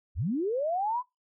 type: linear sweep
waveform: sine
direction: up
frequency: 51 to 1025 Hz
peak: -26 dBFS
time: 0.15-1.03 s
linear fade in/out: 50 ms
effects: noise-tail reverb RT60 0.2 s tail -23 dB re dry